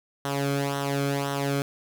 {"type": "tone with flanger", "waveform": "sawtooth", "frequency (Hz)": 140, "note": "C#3", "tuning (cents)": 18, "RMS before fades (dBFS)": -27, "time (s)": [0.25, 1.62], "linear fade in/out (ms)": 0, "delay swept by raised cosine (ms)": [0.42, 1.09], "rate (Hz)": 1.9, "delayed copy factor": -0.7, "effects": []}